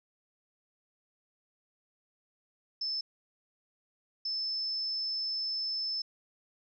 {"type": "tone bursts at uneven times", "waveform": "sine", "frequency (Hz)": 5260, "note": "E8", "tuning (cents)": -5, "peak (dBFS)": -31, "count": 2, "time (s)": [[2.81, 3.01], [4.25, 6.02]], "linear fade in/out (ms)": 5, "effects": []}